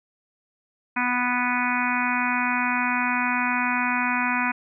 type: harmonic tone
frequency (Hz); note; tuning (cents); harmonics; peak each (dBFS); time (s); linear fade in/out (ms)
246.9; B3; 0; 1 / 3 / 4 / 5 / 6 / 7 / 8 / 9 / 10; -28 / -33 / -27 / -33 / -28 / -33 / -32 / -32 / -29; 0.96-4.52; 10
effects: none